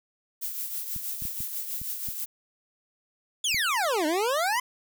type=noise with tremolo; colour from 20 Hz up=violet; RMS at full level=-31 dBFS; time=0.41-2.26 s; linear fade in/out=20 ms; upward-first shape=triangle; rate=6.2 Hz; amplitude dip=55%
type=clicks; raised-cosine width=5 ms; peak=-28 dBFS; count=7; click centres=0.963 / 1.222 / 1.253 / 1.405 / 1.816 / 2.087 / 3.545 s
type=exponential two-way sweep; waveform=25% pulse; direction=down then up; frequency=3521 to 293.7 to 1039 Hz; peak=-20 dBFS; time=3.44-4.6 s; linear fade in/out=5 ms; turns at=4.06 s
effects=none